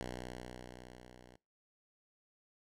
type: tone with level ramp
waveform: 5% pulse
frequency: 61.74 Hz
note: B1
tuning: in tune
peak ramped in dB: -29 to -46 dBFS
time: 0.01-1.36 s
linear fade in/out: 0 ms
effects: noise-tail reverb RT60 0.3 s tail -25 dB re dry + low-pass 10000 Hz 12 dB/octave